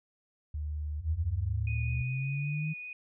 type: tone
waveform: sine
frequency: 75.2 Hz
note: D2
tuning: 42 cents sharp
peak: -32 dBFS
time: 0.54-2.02 s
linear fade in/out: 5 ms
type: linear sweep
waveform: sine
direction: up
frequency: 78 to 158.4 Hz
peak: -30 dBFS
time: 1-2.74 s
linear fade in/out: 20 ms
type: tone with vibrato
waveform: sine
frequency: 2476 Hz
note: D#7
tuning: 9 cents flat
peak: -39 dBFS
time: 1.67-2.93 s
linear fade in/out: 2 ms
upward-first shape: triangle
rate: 5.2 Hz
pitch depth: 10 cents each way
effects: none